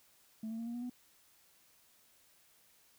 sine tone with pitch steps, 220 / 225.1 / 230.4 / 235.8 / 241.3 / 246.9 Hz, A3 / A3 / A#3 / A#3 / B3 / B3, 0 / +40 / -20 / +20 / -40 / 0 cents, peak -36 dBFS, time 0.43-0.898 s, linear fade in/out 5 ms, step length 78 ms, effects tanh soft clip ceiling -36 dBFS + white hiss -67 dBFS RMS until 2.98 s

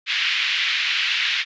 pink band-pass noise, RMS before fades -22 dBFS, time 0.06-1.45 s, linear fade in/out 50 ms, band 2000 to 3700 Hz, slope 24 dB/octave, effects resampled to 16000 Hz

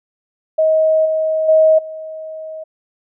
sine tone with level steps, 632 Hz, D#5, 27 cents sharp, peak -10 / -14 / -7 / -26 dBFS, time 0.58-2.64 s, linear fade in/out 10 ms, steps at 1.05 / 1.48 / 1.78 s, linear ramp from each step 10 ms, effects none

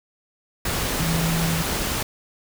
sine tone in noise, 164.81 Hz, E3, in tune, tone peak -22 dBFS, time 1-1.63 s, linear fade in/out 5 ms, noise pink, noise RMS -25 dBFS, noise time 0.65-2.03 s, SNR 0 dB, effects none

